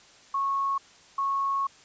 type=tone bursts at uneven times; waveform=sine; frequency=1100 Hz; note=C#6; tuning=14 cents flat; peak=-24 dBFS; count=2; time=0.34-0.78 / 1.18-1.67 s; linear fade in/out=5 ms; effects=white hiss -54 dBFS RMS until 1.84 s + resampled to 16000 Hz

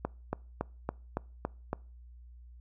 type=click train; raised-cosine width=1 ms; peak=-17 dBFS; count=7; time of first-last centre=0.05-1.731 s; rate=3.57 Hz; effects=noise-tail reverb RT60 0.4 s tail -25 dB re dry + added 60 Hz sine -49 dBFS peak until 2.6 s

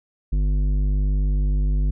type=tone with tanh clipping; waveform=sine; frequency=49.62 Hz; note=G1; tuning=22 cents sharp; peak=-19 dBFS; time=0.32-1.91 s; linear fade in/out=10 ms; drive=11 dB; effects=none

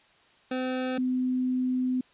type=tone pair in turn; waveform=25% pulse / sine; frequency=256.5 / 254.3 Hz; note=C4 / C4; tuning=-34 / -49 cents; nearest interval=unison; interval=15 cents; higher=first; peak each=-24 / -24 dBFS; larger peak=neither; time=0.51-0.98 / 0.98-2.01 s; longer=second; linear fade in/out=5 ms; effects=white hiss -60 dBFS RMS until 2.13 s + resampled to 8000 Hz

